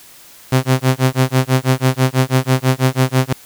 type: tone with tremolo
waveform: sawtooth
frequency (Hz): 130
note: C3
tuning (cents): -11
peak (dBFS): -5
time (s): 0.52-3.33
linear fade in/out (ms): 5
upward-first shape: sine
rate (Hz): 6.1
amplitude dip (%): 100
effects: white hiss -42 dBFS RMS until 3.45 s